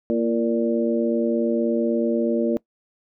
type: harmonic tone with a mistuned harmonic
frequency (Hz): 116.54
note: A#2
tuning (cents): 0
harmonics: 2 / 3 / 4 / 5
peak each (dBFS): -22 / -24 / -25 / -26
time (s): 0.1-2.57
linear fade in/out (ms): 0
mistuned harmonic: 3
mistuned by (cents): -39
effects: noise-tail reverb RT60 0.1 s tail -22 dB re dry